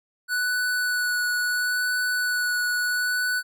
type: tone with vibrato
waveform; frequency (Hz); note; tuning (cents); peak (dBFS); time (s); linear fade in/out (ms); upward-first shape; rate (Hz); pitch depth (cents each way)
square; 1480; F#6; 0; -23; 0.28-3.43; 50; sine; 0.73; 12
effects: none